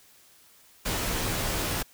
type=noise with comb filter; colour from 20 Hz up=pink; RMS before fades=-29 dBFS; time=0.85-1.83 s; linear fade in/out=10 ms; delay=14 ms; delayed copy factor=-0.6; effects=white hiss -57 dBFS RMS until 1.93 s